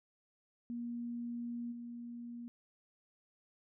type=tone with level steps; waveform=sine; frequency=237.7 Hz; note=A#3; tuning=34 cents sharp; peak=-38 / -43 dBFS; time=0.7-2.48 s; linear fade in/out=0 ms; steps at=1.71 s; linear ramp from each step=20 ms; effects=none